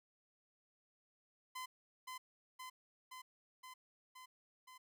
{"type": "tone with echo", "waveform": "sawtooth", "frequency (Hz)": 1023, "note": "C6", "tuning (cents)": -39, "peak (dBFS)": -40, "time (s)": [1.55, 1.66], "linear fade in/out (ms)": 10, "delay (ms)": 520, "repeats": 6, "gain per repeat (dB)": -2, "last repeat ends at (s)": 4.78, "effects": []}